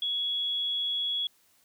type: tone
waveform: sine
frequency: 3355 Hz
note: G#7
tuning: 17 cents sharp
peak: -27 dBFS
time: 0.02-1.27 s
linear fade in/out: 2 ms
effects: white hiss -65 dBFS RMS until 1.64 s